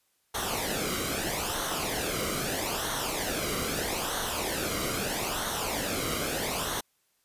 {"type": "noise with flanger", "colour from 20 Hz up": "pink", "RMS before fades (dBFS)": -31, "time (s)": [0.34, 6.81], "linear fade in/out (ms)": 10, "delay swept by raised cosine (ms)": [0.4, 1.17], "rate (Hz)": 0.78, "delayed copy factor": -0.65, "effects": ["white hiss -72 dBFS RMS until 7.24 s", "resampled to 32000 Hz"]}